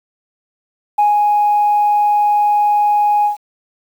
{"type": "tone with ADSR envelope", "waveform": "sine", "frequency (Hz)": 830.6, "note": "G#5", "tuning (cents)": 0, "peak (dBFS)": -7, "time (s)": [0.98, 3.37], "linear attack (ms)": 10, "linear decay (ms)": 150, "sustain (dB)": -2, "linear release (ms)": 120, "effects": ["tanh soft clip ceiling -6 dBFS", "7-bit"]}